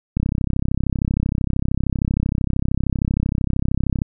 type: click train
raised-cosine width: 5 ms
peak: -7 dBFS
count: 128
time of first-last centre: 0.17-4.018 s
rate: 33 Hz
effects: none